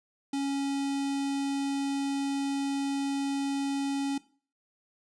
square tone with notch filter, 277.2 Hz, C#4, in tune, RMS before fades -30 dBFS, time 0.33-4.18 s, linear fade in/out 5 ms, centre 1600 Hz, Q 1.3, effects noise-tail reverb RT60 0.4 s tail -18 dB re dry + resampled to 22050 Hz

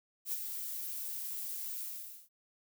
violet noise with ADSR envelope, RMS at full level -34 dBFS, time 0.25-2.29 s, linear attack 74 ms, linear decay 36 ms, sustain -6 dB, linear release 490 ms, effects none

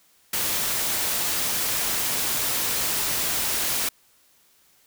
white noise, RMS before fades -25 dBFS, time 0.33-3.89 s, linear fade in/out 5 ms, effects white hiss -60 dBFS RMS until 4.86 s

